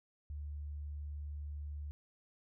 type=tone; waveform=sine; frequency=73.42 Hz; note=D2; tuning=in tune; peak=-40 dBFS; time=0.3-1.91 s; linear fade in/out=0 ms; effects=none